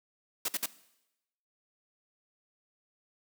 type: noise bursts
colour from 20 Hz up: white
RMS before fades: -31 dBFS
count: 3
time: 0.45-0.66 s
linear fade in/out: 5 ms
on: 34 ms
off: 54 ms
effects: noise-tail reverb RT60 0.9 s tail -18 dB re dry + high-pass 200 Hz 12 dB/octave